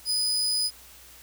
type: tone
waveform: 35% pulse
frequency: 4978 Hz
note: D#8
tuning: in tune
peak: -22 dBFS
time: 0.05-0.71 s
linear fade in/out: 50 ms
effects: added 60 Hz sine -57 dBFS peak until 1.22 s + white hiss -50 dBFS RMS until 1.22 s